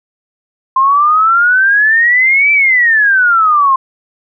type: exponential two-way sweep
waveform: sine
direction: up then down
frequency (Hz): 1046.5 to 2340 to 1046.5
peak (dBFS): -6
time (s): 0.76-3.76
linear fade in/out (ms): 5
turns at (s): 2.52
effects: none